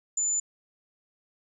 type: tone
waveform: sine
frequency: 7040 Hz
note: A8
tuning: in tune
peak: -24 dBFS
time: 0.17-0.4 s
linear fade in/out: 5 ms
effects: none